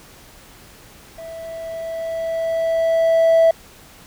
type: tone with level ramp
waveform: triangle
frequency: 657 Hz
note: E5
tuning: 6 cents flat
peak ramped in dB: -30 to -6 dBFS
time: 1.18-3.51 s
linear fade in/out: 5 ms
effects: tanh soft clip ceiling -5 dBFS + pink hiss -45 dBFS RMS until 4.06 s